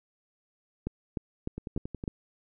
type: two click trains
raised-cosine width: 3 ms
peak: -18 / -23 dBFS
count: 5 / 6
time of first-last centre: 0.87-2.078 / 1.58-2.039 s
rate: 3.31 / 10.9 Hz
effects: none